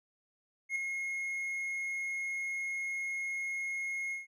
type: tone with ADSR envelope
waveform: triangle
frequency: 2157 Hz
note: C#7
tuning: 48 cents flat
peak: -27 dBFS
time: 0.69-4.27 s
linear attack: 67 ms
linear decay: 5 ms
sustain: -5 dB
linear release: 150 ms
effects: resampled to 32000 Hz